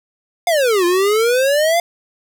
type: exponential two-way sweep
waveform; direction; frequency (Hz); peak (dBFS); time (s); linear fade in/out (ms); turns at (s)
square; down then up; 721 to 343.7 to 701; -13; 0.47-1.8; 2; 0.85
effects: none